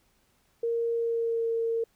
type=tone with pitch glide; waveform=sine; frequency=464.6 to 457.7 Hz; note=A#4 to A#4; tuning=-6 to -32 cents; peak=-25 dBFS; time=0.63-1.84 s; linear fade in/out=5 ms; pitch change=-26 cents; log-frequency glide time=0.94-1.49 s; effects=pink hiss -68 dBFS RMS until 1.95 s

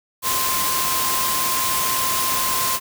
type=tone in noise; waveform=sine; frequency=1046.5 Hz; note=C6; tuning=in tune; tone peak=-24 dBFS; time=0.22-2.8 s; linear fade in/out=50 ms; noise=white; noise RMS=-22 dBFS; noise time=0.22-2.8 s; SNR=-5 dB; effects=none

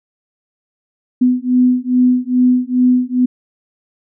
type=beating tone pair; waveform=sine; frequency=249.3 / 251.7 Hz; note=B3 / B3; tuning=+16 / +33 cents; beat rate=2.4 Hz; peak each=-13 dBFS; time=1.21-3.26 s; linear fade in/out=10 ms; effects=none

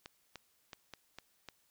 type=clicks; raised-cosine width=0.2 ms; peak=-28 dBFS; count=6; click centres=0.059 / 0.357 / 0.732 / 0.937 / 1.186 / 1.487 s; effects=white hiss -73 dBFS RMS until 1.7 s

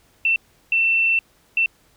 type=tone bursts at uneven times; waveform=sine; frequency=2686 Hz; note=E7; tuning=32 cents sharp; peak=-15 dBFS; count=3; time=0.25-0.36 / 0.72-1.19 / 1.57-1.66 s; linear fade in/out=2 ms; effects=pink hiss -58 dBFS RMS until 1.96 s

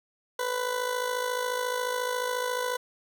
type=tone with amplitude modulation; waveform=20% pulse; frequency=497.3 Hz; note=B4; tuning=12 cents sharp; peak=-20 dBFS; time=0.39-2.77 s; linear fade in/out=5 ms; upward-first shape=sine; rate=54.2 Hz; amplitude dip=60%; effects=none

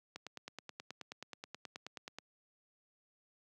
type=click train; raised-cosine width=0.2 ms; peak=-27 dBFS; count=20; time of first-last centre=0.16-2.186 s; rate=9.38 Hz; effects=high-pass 150 Hz 12 dB/octave

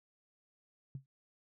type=tone with exponential decay; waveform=sine; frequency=134.7 Hz; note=C#3; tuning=49 cents flat; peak=-36 dBFS; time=0.95-1.06 s; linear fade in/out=2 ms; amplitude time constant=22 ms; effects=none

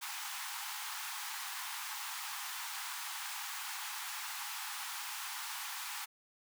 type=high-pass noise; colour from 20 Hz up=pink; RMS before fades=-42 dBFS; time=0.01-6.06 s; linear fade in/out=20 ms; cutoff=790 Hz; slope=96 dB/octave; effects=none

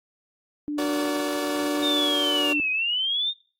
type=tone with tremolo; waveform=sine; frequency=295.3 Hz; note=D4; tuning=10 cents sharp; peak=-24 dBFS; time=0.68-2.6 s; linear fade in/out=0 ms; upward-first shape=sine; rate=1.1 Hz; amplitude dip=40%
type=chord; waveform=sawtooth; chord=Gb augmented; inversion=none; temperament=just; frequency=370 / 462.5 / 578.1 Hz; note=Gb4 / Bb4 / D5; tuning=0 / -14 / -27 cents; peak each=-27 / -30 / -25 dBFS; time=0.78-2.53 s; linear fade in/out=5 ms
type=linear two-way sweep; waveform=sine; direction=down then up; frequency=3700 to 2500 to 3700 Hz; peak=-22 dBFS; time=1.81-3.34 s; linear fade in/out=50 ms; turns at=2.71 s
effects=noise-tail reverb RT60 0.4 s tail -22 dB re dry + AAC 48 kbps

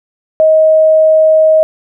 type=tone; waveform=sine; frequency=630 Hz; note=D#5; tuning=21 cents sharp; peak=-4 dBFS; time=0.4-1.63 s; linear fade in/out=0 ms; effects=none

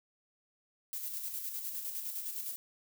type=noise with tremolo; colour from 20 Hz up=violet; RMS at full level=-38 dBFS; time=0.93-2.56 s; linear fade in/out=0 ms; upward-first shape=square; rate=9.8 Hz; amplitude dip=40%; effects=none

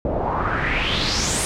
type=noise with low-pass filter sweep; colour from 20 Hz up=pink; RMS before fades=-22 dBFS; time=0.05-1.45 s; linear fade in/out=0 ms; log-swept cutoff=550 to 9600 Hz; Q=3.8; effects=none

